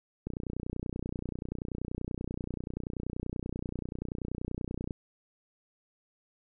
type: click train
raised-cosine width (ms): 3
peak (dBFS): -22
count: 142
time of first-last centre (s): 0.27-4.908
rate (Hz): 30.4
effects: none